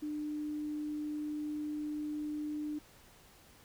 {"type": "tone", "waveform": "sine", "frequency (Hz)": 300, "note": "D4", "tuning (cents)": 37, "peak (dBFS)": -35, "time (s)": [0.02, 2.79], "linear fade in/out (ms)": 10, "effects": ["pink hiss -60 dBFS RMS until 3.64 s"]}